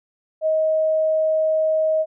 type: tone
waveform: sine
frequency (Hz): 630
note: D#5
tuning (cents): +21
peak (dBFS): -16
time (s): 0.41-2.06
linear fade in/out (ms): 50
effects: none